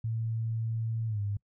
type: tone with pitch glide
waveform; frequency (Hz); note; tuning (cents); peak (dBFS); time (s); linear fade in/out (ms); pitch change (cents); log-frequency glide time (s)
sine; 113 to 101.84; A2 to G#2; +47 to -33; -29; 0.04-1.37; 5; -180; 1.07-1.2
effects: noise-tail reverb RT60 0.1 s tail -25 dB re dry